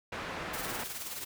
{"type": "low-pass noise", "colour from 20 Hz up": "white", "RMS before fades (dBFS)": -39, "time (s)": [0.12, 0.84], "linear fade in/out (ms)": 5, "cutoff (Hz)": 1800, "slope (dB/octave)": 12}
{"type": "noise with tremolo", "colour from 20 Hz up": "white", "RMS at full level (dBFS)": -38, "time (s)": [0.53, 1.25], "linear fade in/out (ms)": 10, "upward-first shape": "sine", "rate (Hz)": 19, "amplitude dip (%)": 50}
{"effects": []}